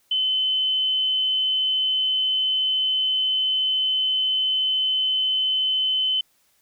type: tone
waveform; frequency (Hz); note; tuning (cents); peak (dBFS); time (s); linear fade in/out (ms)
sine; 3047; G7; -50; -19; 0.11-6.21; 5
effects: white hiss -64 dBFS RMS until 6.61 s